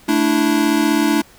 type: chord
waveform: square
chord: A suspended fourth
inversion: none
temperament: equal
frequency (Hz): 220 / 293.7 / 329.6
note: A3 / D4 / E4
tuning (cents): 0 / 0 / 0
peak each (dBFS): -21 / -17 / -19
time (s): 0.08-1.22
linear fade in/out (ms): 10
effects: pink hiss -47 dBFS RMS until 1.38 s